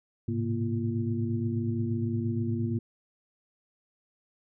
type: tone cluster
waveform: sine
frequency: 106.6 / 115.1 / 132.8 / 234.4 / 343.2 Hz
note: G#2 / A#2 / C3 / A#3 / F4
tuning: +46 / -22 / +26 / +10 / -30 cents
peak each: -30 / -37 / -37 / -31 / -36 dBFS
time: 0.28-2.79 s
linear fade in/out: 5 ms
effects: none